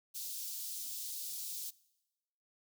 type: high-pass noise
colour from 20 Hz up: white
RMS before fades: -42 dBFS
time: 0.14-1.71 s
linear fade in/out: 20 ms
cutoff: 3900 Hz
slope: 24 dB/octave
effects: noise-tail reverb RT60 1.0 s tail -22 dB re dry